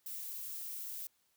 violet noise, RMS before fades -43 dBFS, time 0.06-1.07 s, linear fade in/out 2 ms, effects white hiss -75 dBFS RMS until 1.36 s

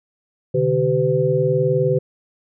sine tone cluster, 130.8 / 150.4 / 384.8 / 506 Hz, C3 / D3 / G4 / B4, 0 / +42 / -32 / +42 cents, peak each -23 / -21 / -20 / -19 dBFS, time 0.54-1.99 s, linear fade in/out 10 ms, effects none

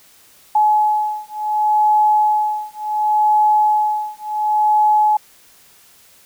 sine beating tone pair, 849 / 849.69 Hz, G#5 / G#5, +38 / +39 cents, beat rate 0.69 Hz, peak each -16 dBFS, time 0.55-5.17 s, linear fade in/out 5 ms, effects white hiss -49 dBFS RMS until 6.25 s

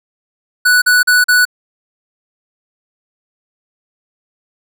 square tone bursts, 1480 Hz, F#6, in tune, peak -8 dBFS, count 4, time 0.65-1.453 s, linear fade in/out 10 ms, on 170 ms, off 41 ms, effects none

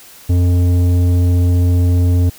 sine tone with tanh clipping, 88.5 Hz, F2, 23 cents sharp, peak -11 dBFS, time 0.29-2.3 s, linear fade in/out 10 ms, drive 11 dB, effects white hiss -40 dBFS RMS until 2.38 s

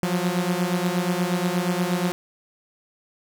sawtooth beating tone pair, 174.61 / 183.01 Hz, F3 / F#3, 0 / -19 cents, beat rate 8.4 Hz, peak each -20 / -21 dBFS, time 0.03-2.12 s, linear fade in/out 0 ms, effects none

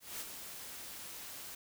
white noise with ADSR envelope, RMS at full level -41 dBFS, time 0-1.55 s, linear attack 200 ms, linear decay 42 ms, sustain -6 dB, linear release 4 ms, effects none

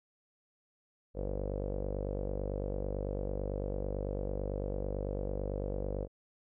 sawtooth tone with low-pass filter, 49 Hz, G1, in tune, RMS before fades -36 dBFS, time 1.14-6.08 s, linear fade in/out 50 ms, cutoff 520 Hz, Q 5.9, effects none

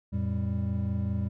triangle tone cluster, 87.5 / 112.6 / 197.8 Hz, F2 / A2 / G3, +4 / +40 / +16 cents, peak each -28 / -30 / -30 dBFS, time 0.12-1.29 s, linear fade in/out 20 ms, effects none

